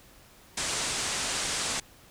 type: low-pass noise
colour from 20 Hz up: white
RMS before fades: -31 dBFS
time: 0.57-1.8 s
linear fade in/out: 5 ms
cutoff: 9000 Hz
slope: 48 dB/octave
effects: pink hiss -55 dBFS RMS until 2.1 s